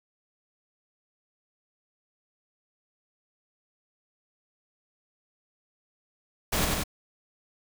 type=noise with echo; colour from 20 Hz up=pink; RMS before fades=-26 dBFS; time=6.52-6.65 s; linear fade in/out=10 ms; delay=94 ms; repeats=2; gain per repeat=-2 dB; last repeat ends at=6.838 s; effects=none